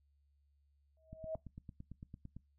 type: tone with exponential growth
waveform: sine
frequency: 638 Hz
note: D#5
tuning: 43 cents sharp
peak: -35 dBFS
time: 0.97-1.35 s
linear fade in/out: 1 ms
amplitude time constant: 81 ms
type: click train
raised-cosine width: 5 ms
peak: -36 dBFS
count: 12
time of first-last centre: 1.13-2.366 s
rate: 8.9 Hz
effects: noise-tail reverb RT60 0.2 s tail -23 dB re dry + added 71 Hz sine -70 dBFS peak until 2.58 s